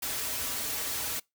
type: noise with comb filter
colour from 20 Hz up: white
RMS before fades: -33 dBFS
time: 0.02-1.2 s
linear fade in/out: 10 ms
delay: 5.6 ms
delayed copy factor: -0.7
effects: noise-tail reverb RT60 0.2 s tail -25 dB re dry

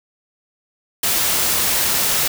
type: noise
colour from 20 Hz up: white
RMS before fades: -18 dBFS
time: 1.03-2.28 s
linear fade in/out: 5 ms
effects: none

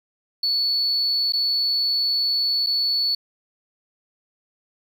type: tone with dropouts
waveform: triangle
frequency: 4435 Hz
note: C#8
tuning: in tune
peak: -16 dBFS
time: 0.43-3.15 s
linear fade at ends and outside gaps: 5 ms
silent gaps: 1.323-1.334 / 2.663-2.669 s
effects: tanh soft clip ceiling -16 dBFS + 9-bit

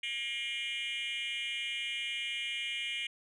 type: tone with frequency modulation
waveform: sine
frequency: 2637 Hz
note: E7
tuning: in tune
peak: -31 dBFS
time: 0.03-3.07 s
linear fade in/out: 5 ms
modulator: 248 Hz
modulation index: 2.3
effects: tanh soft clip ceiling -33 dBFS

